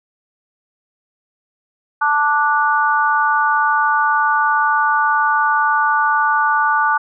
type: chord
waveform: sine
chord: D major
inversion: second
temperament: just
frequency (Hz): 881 / 1174.7 / 1468.3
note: A5 / D6 / F#6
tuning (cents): +2 / 0 / -14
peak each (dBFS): -17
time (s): 2.01-6.98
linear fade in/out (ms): 10
effects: none